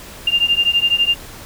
sine beating tone pair, 2794 / 2806 Hz, F7 / F7, 0 / +8 cents, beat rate 12 Hz, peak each -16 dBFS, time 0.27-1.15 s, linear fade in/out 5 ms, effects pink hiss -36 dBFS RMS until 1.45 s

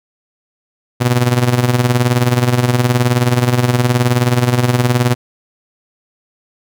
sawtooth tone with tremolo, 122.8 Hz, B2, 9 cents flat, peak -4 dBFS, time 1-5.15 s, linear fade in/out 20 ms, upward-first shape sine, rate 19 Hz, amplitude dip 70%, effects none

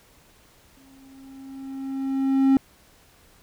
triangle tone with exponential growth, 269 Hz, C4, 48 cents sharp, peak -11 dBFS, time 0.77-2.57 s, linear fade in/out 1 ms, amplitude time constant 390 ms, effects pink hiss -56 dBFS RMS until 3.42 s

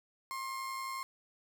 35% pulse tone with amplitude modulation, 1065 Hz, C6, 30 cents sharp, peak -34 dBFS, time 0.31-1.03 s, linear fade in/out 0 ms, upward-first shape sine, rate 111 Hz, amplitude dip 40%, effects 12-bit

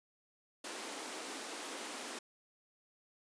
pink high-pass noise, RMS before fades -44 dBFS, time 0.64-2.19 s, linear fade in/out 5 ms, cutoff 240 Hz, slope 48 dB/octave, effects resampled to 22050 Hz

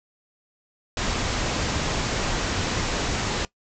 pink low-pass noise, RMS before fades -26 dBFS, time 0.97-3.45 s, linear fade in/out 2 ms, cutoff 7500 Hz, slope 96 dB/octave, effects noise-tail reverb RT60 0.1 s tail -20 dB re dry

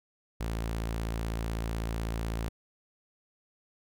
sawtooth tone, 56 Hz, A1, 31 cents sharp, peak -27 dBFS, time 0.4-2.49 s, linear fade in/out 10 ms, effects none

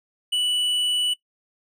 sine tone with hard clipping, 2960 Hz, F#7, in tune, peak -21 dBFS, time 0.32-1.14 s, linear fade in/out 10 ms, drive 6 dB, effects noise-tail reverb RT60 0.1 s tail -19 dB re dry

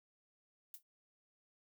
violet noise with exponential decay, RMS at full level -45 dBFS, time 0.74-0.83 s, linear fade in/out 1 ms, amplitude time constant 18 ms, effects none

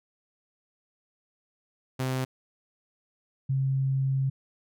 sawtooth / sine tone pair in turn, 130 / 134.43 Hz, C3 / C3, -11 / +47 cents, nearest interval minor second, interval 58 cents, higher second, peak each -23 dBFS, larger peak neither, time 1.99-2.25 / 3.49-4.3 s, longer second, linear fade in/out 10 ms, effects none

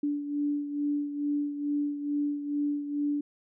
sine beating tone pair, 290.2 / 292.5 Hz, D4 / D4, -21 / -7 cents, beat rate 2.3 Hz, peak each -28 / -35 dBFS, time 0.03-3.21 s, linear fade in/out 5 ms, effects none

